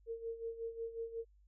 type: tone with tremolo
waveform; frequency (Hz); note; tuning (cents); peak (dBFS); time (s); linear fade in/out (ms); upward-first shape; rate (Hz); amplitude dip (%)
sine; 457.8; A#4; -31; -37; 0.06-1.25; 50; sine; 5.5; 75
effects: added 50 Hz sine -63 dBFS peak until 1.47 s